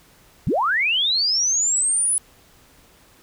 sine linear sweep, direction up, 99.9 to 10230 Hz, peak -17 dBFS, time 0.47-2.18 s, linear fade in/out 0 ms, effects pink hiss -53 dBFS RMS until 3.22 s

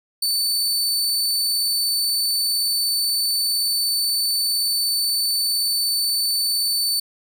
sawtooth tone, 4519 Hz, C#8, 33 cents sharp, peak -16 dBFS, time 0.22-7 s, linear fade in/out 5 ms, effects none

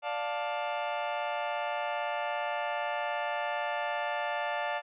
sawtooth chord, D minor, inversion none, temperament just, 587.3 / 704.8 / 881 Hz, D5 / F5 / A5, 0 / +16 / +2 cents, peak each -31 dBFS, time 0.02-4.82 s, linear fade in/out 50 ms, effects resampled to 8000 Hz

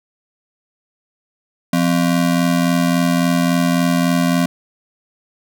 square ring-modulated tone, 216.3 Hz, A3, 29 cents flat, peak -11 dBFS, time 1.73-4.46 s, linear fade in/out 2 ms, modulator 41.8 Hz, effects none

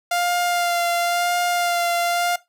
sawtooth tone with vibrato, 698.5 Hz, F5, in tune, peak -15 dBFS, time 0.11-2.36 s, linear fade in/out 5 ms, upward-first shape sine, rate 0.96 Hz, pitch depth 18 cents each way, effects noise-tail reverb RT60 0.2 s tail -19 dB re dry

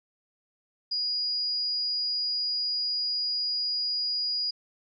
sine tone, 4888 Hz, D#8, 32 cents flat, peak -26 dBFS, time 0.91-4.51 s, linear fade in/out 10 ms, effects none

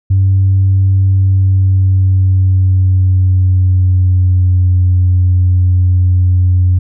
sine tone with pitch glide, 96 to 90.77 Hz, G2 to F#2, -36 to -33 cents, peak -5 dBFS, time 0.1-6.79 s, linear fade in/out 10 ms, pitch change -97 cents, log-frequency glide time 1.04-4.77 s, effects tanh soft clip ceiling -3 dBFS

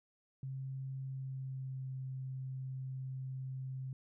sine tone with pitch glide, 133.4 to 131.41 Hz, C3 to C3, +34 to +8 cents, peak -39 dBFS, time 0.43-3.93 s, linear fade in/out 2 ms, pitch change -26 cents, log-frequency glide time 1.02-1.92 s, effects none

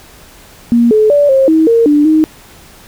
sine tone with pitch steps, 235.8 / 430.3 / 579 / 535 / 318.9 / 461.1 / 294.7 / 312.8 Hz, A#3 / A4 / D5 / C5 / D#4 / A#4 / D4 / D#4, +20 / -39 / -25 / +38 / +43 / -19 / +6 / +9 cents, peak -5 dBFS, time 0.72-2.24 s, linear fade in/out 0 ms, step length 190 ms, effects pink hiss -39 dBFS RMS until 2.87 s

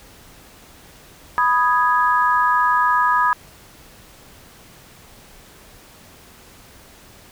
sine chord, G# minor, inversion first, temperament equal, 987.8 / 1244.5 / 1661.2 Hz, B5 / D#6 / G#6, 0 / 0 / 0 cents, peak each -17 / -18 / -21 dBFS, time 1.38-3.33 s, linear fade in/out 0 ms, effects pink hiss -46 dBFS RMS until 7.31 s

